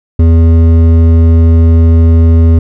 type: tone with hard clipping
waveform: sine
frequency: 82.41 Hz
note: E2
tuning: in tune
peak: -4 dBFS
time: 0.19-2.59 s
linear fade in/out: 5 ms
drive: 10 dB
effects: none